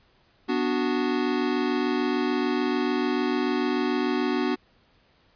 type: chord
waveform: square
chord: B minor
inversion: none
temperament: equal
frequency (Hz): 246.9 / 293.7 / 370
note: B3 / D4 / F#4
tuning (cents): 0 / 0 / 0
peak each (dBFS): -28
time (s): 0.48-4.56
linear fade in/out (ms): 20
effects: pink hiss -62 dBFS RMS until 5.35 s + resampled to 11025 Hz